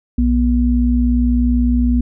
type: tone pair together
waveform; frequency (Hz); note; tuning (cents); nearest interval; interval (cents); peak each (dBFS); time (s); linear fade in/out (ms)
sine; 60.7 / 243; B1 / B3; -29 / -28; 2 octaves; 2401; -14; 0.18-2.01; 5
effects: none